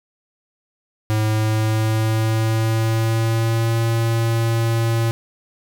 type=tone with pitch glide; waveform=square; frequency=108.3 to 114.61 Hz; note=A2 to A#2; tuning=-27 to -29 cents; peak=-17 dBFS; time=1.1-5.11 s; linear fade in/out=0 ms; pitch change=+98 cents; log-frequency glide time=1.22-3.78 s; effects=none